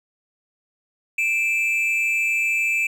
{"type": "tone pair together", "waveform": "triangle", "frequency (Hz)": [2361, 2614], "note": ["D7", "E7"], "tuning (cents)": [9, -15], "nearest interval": "major second", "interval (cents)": 176, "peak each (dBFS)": -20, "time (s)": [1.18, 2.87], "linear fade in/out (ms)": 5, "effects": []}